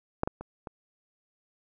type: clicks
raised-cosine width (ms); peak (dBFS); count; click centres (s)
1; -11 / -15 / -25 / -24; 4; 0.234 / 0.275 / 0.41 / 0.672
effects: none